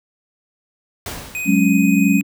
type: noise with exponential decay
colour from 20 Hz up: pink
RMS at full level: -26 dBFS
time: 1.06-1.89 s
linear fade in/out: 2 ms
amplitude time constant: 180 ms
type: tone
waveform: square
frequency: 2500 Hz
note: D#7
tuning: 8 cents sharp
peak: -23 dBFS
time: 1.35-2.21 s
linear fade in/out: 0 ms
type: chord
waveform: sine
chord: F# suspended second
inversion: none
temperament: equal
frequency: 185 / 207.7 / 277.2 Hz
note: F#3 / G#3 / C#4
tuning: 0 / 0 / 0 cents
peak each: -16 dBFS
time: 1.45-2.23 s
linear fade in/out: 50 ms
effects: none